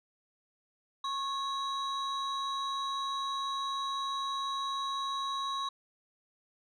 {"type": "tone pair together", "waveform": "sine", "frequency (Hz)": [1092, 3861], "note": ["C#6", "B7"], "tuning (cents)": [-26, -40], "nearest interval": "octave + minor seventh", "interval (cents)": 2186, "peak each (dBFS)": [-31, -35], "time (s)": [1.04, 5.69], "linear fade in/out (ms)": 5, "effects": ["tanh soft clip ceiling -29 dBFS"]}